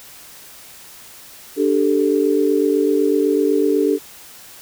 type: chord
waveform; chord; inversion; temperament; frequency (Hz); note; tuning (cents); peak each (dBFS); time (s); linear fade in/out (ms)
sine; D suspended fourth; none; equal; 293.7 / 392 / 440; D4 / G4 / A4; 0 / 0 / 0; -18; 1.56-3.99; 50
effects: white hiss -41 dBFS RMS until 4.61 s

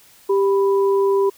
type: tone pair together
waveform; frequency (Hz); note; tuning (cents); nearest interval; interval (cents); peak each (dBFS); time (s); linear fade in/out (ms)
sine; 393.8 / 987.8; G4 / B5; +8 / 0; octave + major third; 1592; -14 / -24; 0.29-1.3; 10
effects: white hiss -50 dBFS RMS until 1.37 s

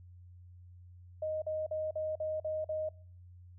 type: tone bursts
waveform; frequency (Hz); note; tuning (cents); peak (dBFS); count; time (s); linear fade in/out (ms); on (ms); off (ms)
sine; 622.3; D#5; 0; -32; 7; 1.22-2.89; 5; 200; 45
effects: noise-tail reverb RT60 0.5 s tail -24 dB re dry + added 89 Hz sine -51 dBFS peak until 3.58 s

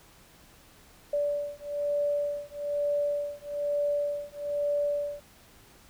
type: beating tone pair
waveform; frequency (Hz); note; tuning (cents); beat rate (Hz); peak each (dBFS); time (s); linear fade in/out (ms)
sine; 580 / 581.1; D5 / D5; -22 / -18; 1.1; -30; 1.13-5.2; 5
effects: pink hiss -56 dBFS RMS until 5.89 s

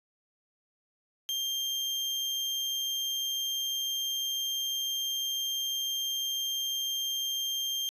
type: tone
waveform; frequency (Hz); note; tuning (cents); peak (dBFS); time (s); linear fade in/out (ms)
35% pulse; 3183; G7; +26; -28; 1.29-7.89; 0
effects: resampled to 32000 Hz

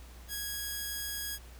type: tone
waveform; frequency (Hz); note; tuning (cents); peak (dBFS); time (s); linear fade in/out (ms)
5% pulse; 1654; G#6; -8; -24; 0.28-1.39; 50
effects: added 60 Hz sine -48 dBFS peak until 1.59 s + pink hiss -56 dBFS RMS until 1.59 s

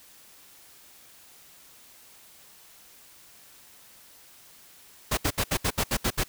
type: noise bursts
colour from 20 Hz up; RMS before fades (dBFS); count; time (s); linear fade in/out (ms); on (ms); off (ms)
pink; -25; 9; 5.11-6.238; 10; 64; 69
effects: white hiss -53 dBFS RMS until 6.28 s

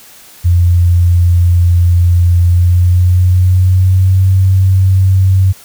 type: tone with pitch glide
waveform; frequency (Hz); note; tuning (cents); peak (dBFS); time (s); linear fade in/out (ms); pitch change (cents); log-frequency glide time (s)
sine; 87.31 to 94.66; F2 to F#2; 0 to +40; -5; 0.44-5.53; 20; +140; 2.42-4.27
effects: white hiss -38 dBFS RMS until 5.64 s

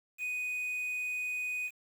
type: tone with quantisation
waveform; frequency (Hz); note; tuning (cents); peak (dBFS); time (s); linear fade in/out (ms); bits
triangle; 2489; D#7; 0; -31; 0.18-1.71; 50; 9
effects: none

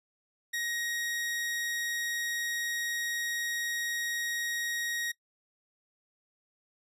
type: tone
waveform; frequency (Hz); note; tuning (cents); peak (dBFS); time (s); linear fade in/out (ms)
sawtooth; 1884; A#6; +18; -28; 0.53-5.12; 10
effects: noise-tail reverb RT60 0.1 s tail -21 dB re dry + resampled to 32000 Hz

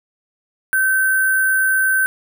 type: tone with sample-and-hold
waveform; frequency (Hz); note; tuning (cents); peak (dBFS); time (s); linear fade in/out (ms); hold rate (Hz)
sine; 1541; G6; -30; -13; 0.73-2.06; 0; 11025
effects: none

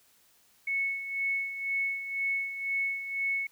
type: tone with tremolo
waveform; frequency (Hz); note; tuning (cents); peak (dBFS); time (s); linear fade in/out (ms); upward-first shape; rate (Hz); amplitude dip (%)
sine; 2205; C#7; -10; -26; 0.67-3.47; 5; sine; 2; 65
effects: white hiss -64 dBFS RMS until 3.51 s

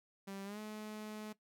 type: tone with pitch glide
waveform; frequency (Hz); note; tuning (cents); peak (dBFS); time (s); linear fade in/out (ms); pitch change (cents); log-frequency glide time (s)
sawtooth; 196 to 213.7; G3 to G#3; 0 to +50; -40; 0.27-1.33; 10; +150; 0.44-0.59
effects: noise-tail reverb RT60 0.1 s tail -17 dB re dry

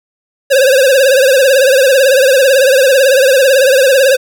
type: tone with vibrato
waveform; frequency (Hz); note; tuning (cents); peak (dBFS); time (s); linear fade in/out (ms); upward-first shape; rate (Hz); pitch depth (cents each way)
square; 533; C5; +32; -6; 0.5-4.17; 20; triangle; 18; 120
effects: none

